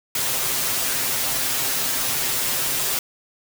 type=noise with comb filter; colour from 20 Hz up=white; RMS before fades=-23 dBFS; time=0.15-2.99 s; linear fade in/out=2 ms; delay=7.6 ms; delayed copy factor=+1; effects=none